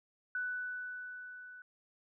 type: tone with level ramp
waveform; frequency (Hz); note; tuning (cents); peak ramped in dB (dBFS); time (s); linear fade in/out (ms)
sine; 1490; F#6; +12; -33 to -49; 0.35-1.62; 2
effects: none